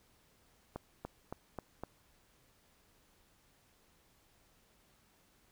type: accelerating click train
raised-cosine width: 1 ms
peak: -26 dBFS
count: 5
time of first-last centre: 0.76-1.836 s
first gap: 290 ms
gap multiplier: 0.95
effects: pink hiss -69 dBFS RMS until 5.51 s